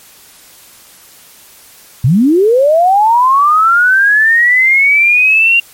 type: linear sweep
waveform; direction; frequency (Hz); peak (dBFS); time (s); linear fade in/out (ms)
sine; up; 109.1 to 2787; -5; 2.04-5.6; 5
effects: white hiss -40 dBFS RMS until 5.73 s + MP3 64 kbps